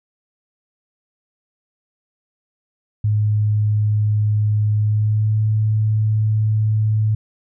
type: tone with pitch glide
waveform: sine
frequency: 105.8 to 108.02 Hz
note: G#2 to A2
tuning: +33 to -31 cents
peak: -14 dBFS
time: 3.04-7.15 s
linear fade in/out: 5 ms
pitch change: +36 cents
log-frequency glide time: 4.77-5.41 s
effects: none